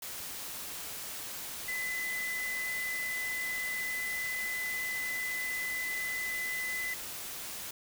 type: tone in noise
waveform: sine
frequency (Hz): 2011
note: B6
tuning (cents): +31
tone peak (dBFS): -33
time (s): 1.68-6.94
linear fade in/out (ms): 5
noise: white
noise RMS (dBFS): -41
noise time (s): 0.02-7.71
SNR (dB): +5
effects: none